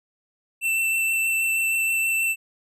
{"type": "tone with vibrato", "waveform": "square", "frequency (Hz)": 2677, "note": "E7", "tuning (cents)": 26, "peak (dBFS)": -21, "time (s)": [0.61, 2.36], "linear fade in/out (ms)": 50, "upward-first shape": "sine", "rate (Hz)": 6.3, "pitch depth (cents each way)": 10, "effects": []}